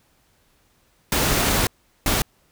pink noise bursts at uneven times, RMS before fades -20 dBFS, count 2, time 1.12-1.67 / 2.06-2.22 s, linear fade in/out 2 ms, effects pink hiss -62 dBFS RMS until 2.51 s

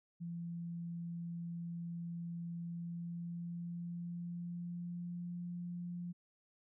sine tone with pitch glide, 170.2 to 174.88 Hz, F3 to F3, -44 to +3 cents, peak -40 dBFS, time 0.2-6.13 s, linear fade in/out 20 ms, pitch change +47 cents, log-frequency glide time 2.6-5.39 s, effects none

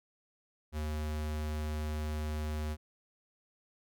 square tone, 76.3 Hz, D#2, 33 cents flat, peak -34 dBFS, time 0.72-2.77 s, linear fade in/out 50 ms, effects none

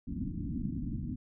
white low-pass noise, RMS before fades -36 dBFS, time 0.07-1.16 s, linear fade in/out 10 ms, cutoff 300 Hz, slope 96 dB/octave, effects none

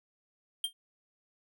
square tone with exponential decay, 3184 Hz, G7, 26 cents sharp, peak -26 dBFS, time 0.64-0.73 s, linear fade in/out 2 ms, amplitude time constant 18 ms, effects none

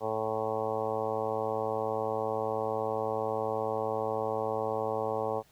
harmonic tone, 110 Hz, A2, in tune, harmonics 1 / 2 / 3 / 4 / 5 / 6 / 7 / 8 / 9 / 10, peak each -43 / -44 / -44 / -34 / -34 / -40 / -36 / -40 / -42 / -42 dBFS, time 0-5.43 s, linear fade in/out 50 ms, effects pink hiss -63 dBFS RMS until 5.51 s

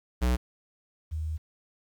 square / sine tone pair in turn, 61.5 / 78.58 Hz, B1 / D#2, -7 / +18 cents, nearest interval major third, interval 425 cents, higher second, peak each -23 / -29 dBFS, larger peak first, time 0.21-0.37 / 1.11-1.38 s, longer second, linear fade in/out 20 ms, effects 10-bit

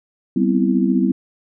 sine chord, C major seventh, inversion second, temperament equal with one note detuned, 193.19 / 246.9 / 261.6 / 329.6 Hz, G3 / B3 / C4 / E4, -25 / 0 / 0 / 0 cents, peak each -18 / -19 / -20 / -21 dBFS, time 0.36-1.12 s, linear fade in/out 5 ms, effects none

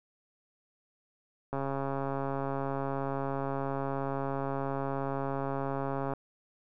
click train, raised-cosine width 1 ms, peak -20 dBFS, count 632, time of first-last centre 1.53-6.136 s, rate 137 Hz, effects none

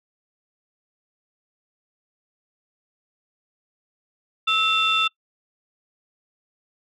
sine tone cluster, 1305 / 2721 / 3547 Hz, E6 / F7 / A7, -18 / -46 / +13 cents, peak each -21 dBFS, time 4.47-5.08 s, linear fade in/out 10 ms, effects noise-tail reverb RT60 0.1 s tail -23 dB re dry + tanh soft clip ceiling -11 dBFS

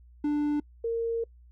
triangle / sine tone pair in turn, 294.9 / 460.6 Hz, D4 / A#4, +7 / -21 cents, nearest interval minor sixth, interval 772 cents, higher second, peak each -22 / -26 dBFS, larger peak first, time 0.24-0.6 / 0.84-1.24 s, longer second, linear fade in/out 5 ms, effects noise-tail reverb RT60 0.1 s tail -26 dB re dry + added 60 Hz sine -51 dBFS peak until 1.51 s

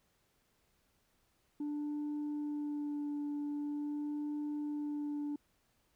sine tone with vibrato, 293.7 Hz, D4, in tune, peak -33 dBFS, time 1.6-5.36 s, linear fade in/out 5 ms, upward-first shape sine, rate 0.44 Hz, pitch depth 13 cents each way, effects tanh soft clip ceiling -34 dBFS + pink hiss -75 dBFS RMS until 5.95 s

